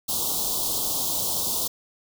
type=band-stop noise; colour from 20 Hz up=white; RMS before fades=-26 dBFS; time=0.08-1.68 s; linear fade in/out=10 ms; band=1100 to 3300 Hz; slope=48 dB/octave; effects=none